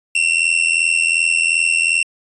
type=tone with amplitude modulation; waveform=45% pulse; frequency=2714 Hz; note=E7; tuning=50 cents sharp; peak=-10 dBFS; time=0.15-2.03 s; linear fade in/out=5 ms; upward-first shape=sine; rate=82.7 Hz; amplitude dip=80%; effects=resampled to 22050 Hz